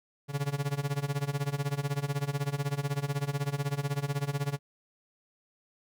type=tone with tremolo; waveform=45% pulse; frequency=141.8 Hz; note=C#3; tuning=40 cents sharp; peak=-26 dBFS; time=0.28-4.59 s; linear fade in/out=50 ms; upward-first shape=sine; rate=16 Hz; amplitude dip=90%; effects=none